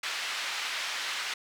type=band-pass noise; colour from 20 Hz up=pink; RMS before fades=-34 dBFS; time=0.03-1.34 s; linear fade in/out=5 ms; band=1600 to 4500 Hz; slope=12 dB/octave; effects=none